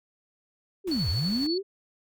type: linear two-way sweep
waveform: sine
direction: down then up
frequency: 407.4 to 69.3 to 407.4 Hz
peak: -25 dBFS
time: 0.84-1.63 s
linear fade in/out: 50 ms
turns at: 1.09 s
type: noise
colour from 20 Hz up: pink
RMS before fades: -44 dBFS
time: 0.87-1.47 s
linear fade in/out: 5 ms
type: tone with tremolo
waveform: sine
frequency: 4435 Hz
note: C#8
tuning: in tune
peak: -28 dBFS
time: 0.91-1.58 s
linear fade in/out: 5 ms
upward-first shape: sine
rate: 12 Hz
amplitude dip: 45%
effects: none